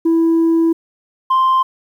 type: tone pair in turn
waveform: sine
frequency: 329.6 / 1046.4 Hz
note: E4 / C6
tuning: 0 / 0 cents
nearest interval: octave + minor sixth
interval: 2000 cents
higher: second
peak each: -8 / -8 dBFS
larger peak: neither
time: 0.05-0.73 / 1.3-1.63 s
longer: first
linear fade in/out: 10 ms
effects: tanh soft clip ceiling -9 dBFS + 8-bit